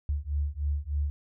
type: beating tone pair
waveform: sine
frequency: 71.1 / 74.4 Hz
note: C#2 / D2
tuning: +45 / +23 cents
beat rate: 3.3 Hz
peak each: -30 dBFS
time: 0.09-1.1 s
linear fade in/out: 0 ms
effects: none